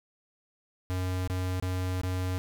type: tone with dropouts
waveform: square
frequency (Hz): 92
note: F#2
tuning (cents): -9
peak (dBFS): -29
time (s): 0.9-2.38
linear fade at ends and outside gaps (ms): 0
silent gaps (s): 1.275-1.299 / 1.599-1.625 / 2.014-2.034
effects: none